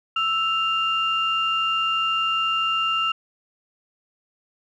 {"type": "tone pair together", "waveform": "sine", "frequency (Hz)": [1318.6, 2794], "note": ["E6", "F7"], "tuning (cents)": [0, 0], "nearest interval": "octave + minor second", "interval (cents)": 1300, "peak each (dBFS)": [-22, -22], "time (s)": [0.16, 3.12], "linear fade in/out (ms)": 5, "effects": ["tanh soft clip ceiling -12 dBFS"]}